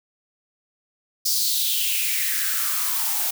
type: noise with high-pass filter sweep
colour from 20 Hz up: blue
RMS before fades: -23 dBFS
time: 1.25-3.31 s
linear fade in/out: 10 ms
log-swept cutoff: 5200 to 690 Hz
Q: 4.4
effects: none